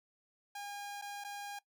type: tone with dropouts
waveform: sawtooth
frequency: 812 Hz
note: G#5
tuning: 39 cents flat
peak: -38 dBFS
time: 0.55-1.59 s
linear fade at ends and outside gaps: 5 ms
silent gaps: 1.015-1.021 / 1.24-1.246 s
effects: noise-tail reverb RT60 0.1 s tail -19 dB re dry